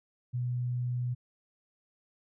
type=tone; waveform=sine; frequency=123.3 Hz; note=B2; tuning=2 cents flat; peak=-29 dBFS; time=0.33-1.15 s; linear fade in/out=20 ms; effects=none